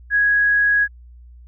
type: tone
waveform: sine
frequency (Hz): 1661.2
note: G#6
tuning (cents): 0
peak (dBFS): -13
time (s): 0.1-0.88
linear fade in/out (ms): 50
effects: added 60 Hz sine -40 dBFS peak until 1.47 s